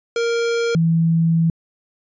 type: tone pair in turn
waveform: square / sine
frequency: 466.2 / 164.83 Hz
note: A#4 / E3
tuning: 0 / 0 cents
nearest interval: octave + tritone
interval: 1800 cents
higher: first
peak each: -18 / -13 dBFS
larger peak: second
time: 0.16-0.75 / 0.75-1.5 s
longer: second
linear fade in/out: 2 ms
effects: resampled to 16000 Hz